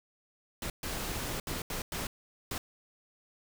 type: noise bursts at uneven times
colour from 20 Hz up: pink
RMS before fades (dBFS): -36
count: 6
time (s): 0.62-0.7 / 0.83-1.4 / 1.47-1.62 / 1.7-1.82 / 1.92-2.07 / 2.51-2.58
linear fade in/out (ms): 2
effects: none